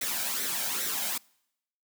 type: noise with flanger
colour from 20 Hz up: white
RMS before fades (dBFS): -31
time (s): 0.01-1.18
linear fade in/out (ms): 5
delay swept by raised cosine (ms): 0.51 to 1.32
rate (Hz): 2.4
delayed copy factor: +0.6
effects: noise-tail reverb RT60 0.8 s tail -26 dB re dry + high-pass 200 Hz 12 dB/octave